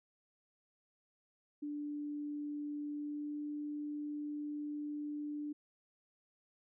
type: tone with pitch glide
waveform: sine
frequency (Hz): 293.7 to 295.6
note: D4 to D4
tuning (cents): 0 to +11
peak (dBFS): -38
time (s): 1.62-5.53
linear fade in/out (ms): 10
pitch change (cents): +11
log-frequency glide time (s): 2.91-3.4
effects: none